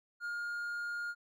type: tone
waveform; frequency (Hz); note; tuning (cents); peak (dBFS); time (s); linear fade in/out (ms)
triangle; 1418; F6; +26; -34; 0.2-1.15; 50
effects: none